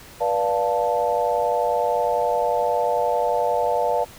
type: chord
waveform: sine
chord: B half-diminished seventh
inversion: none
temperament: equal with one note detuned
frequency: 487.4 / 587.3 / 698.5 / 880 Hz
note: B4 / D5 / F5 / A5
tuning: -23 / 0 / 0 / 0 cents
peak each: -24 dBFS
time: 0.2-4.05 s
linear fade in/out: 20 ms
effects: pink hiss -44 dBFS RMS until 4.18 s